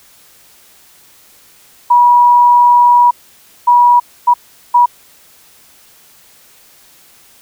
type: tone bursts at uneven times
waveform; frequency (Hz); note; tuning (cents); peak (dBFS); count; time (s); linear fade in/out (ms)
sine; 968; B5; -35; -4; 4; 1.9-3.11 / 3.67-4 / 4.27-4.34 / 4.74-4.86; 10
effects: white hiss -45 dBFS RMS until 7.41 s